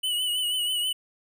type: tone with vibrato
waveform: square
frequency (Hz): 2960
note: F#7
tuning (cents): 0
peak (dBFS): -25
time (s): 0.03-0.93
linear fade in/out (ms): 10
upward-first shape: triangle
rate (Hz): 6.2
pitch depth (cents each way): 58
effects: none